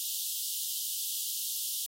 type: high-pass noise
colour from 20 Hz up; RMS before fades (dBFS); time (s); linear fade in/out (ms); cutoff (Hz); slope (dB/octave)
white; -34; 0-1.86; 0; 2900; 96
effects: AAC 48 kbps